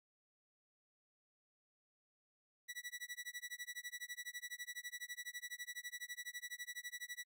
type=tone with tremolo; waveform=sawtooth; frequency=1950 Hz; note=B6; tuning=23 cents flat; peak=-39 dBFS; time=2.68-7.25 s; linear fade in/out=20 ms; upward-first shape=sine; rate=12 Hz; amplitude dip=100%; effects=none